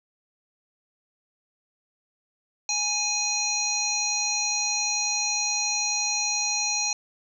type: harmonic tone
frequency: 830.6 Hz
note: G#5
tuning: in tune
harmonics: 1 / 3 / 5 / 7 / 8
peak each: -34 / -31 / -29 / -28 / -30 dBFS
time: 2.69-6.93 s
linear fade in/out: 2 ms
effects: 10-bit